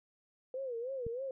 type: tone with vibrato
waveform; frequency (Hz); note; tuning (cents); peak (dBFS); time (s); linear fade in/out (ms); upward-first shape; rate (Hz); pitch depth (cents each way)
sine; 499; B4; +18; -36; 0.54-1.31; 2; sine; 3.2; 150
type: click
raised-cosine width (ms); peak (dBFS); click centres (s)
5; -30; 1.066
effects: none